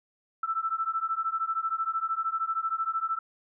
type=beating tone pair; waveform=sine; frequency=1318.5 / 1331.5 Hz; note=E6 / E6; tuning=0 / +17 cents; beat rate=13 Hz; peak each=-30 dBFS; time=0.43-3.19 s; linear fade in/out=5 ms; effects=none